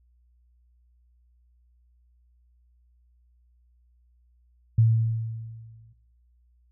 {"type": "tone with exponential decay", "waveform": "sine", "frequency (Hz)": 112.8, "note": "A2", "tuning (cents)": 44, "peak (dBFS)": -14, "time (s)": [4.78, 5.93], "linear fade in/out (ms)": 5, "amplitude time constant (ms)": 250, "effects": ["noise-tail reverb RT60 0.8 s tail -18 dB re dry", "added 60 Hz sine -59 dBFS peak until 6.71 s"]}